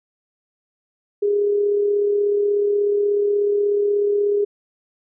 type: tone with amplitude modulation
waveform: sine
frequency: 409.2 Hz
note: G#4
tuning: 26 cents flat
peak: -14 dBFS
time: 1.22-4.45 s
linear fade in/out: 10 ms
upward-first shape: sine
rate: 36.5 Hz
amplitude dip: 35%
effects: none